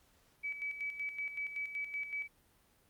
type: tone with tremolo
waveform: sine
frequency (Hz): 2289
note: D7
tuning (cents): -45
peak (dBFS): -35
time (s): 0.43-2.28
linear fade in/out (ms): 20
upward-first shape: square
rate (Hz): 5.3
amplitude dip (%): 60
effects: pink hiss -69 dBFS RMS until 2.89 s + Opus 48 kbps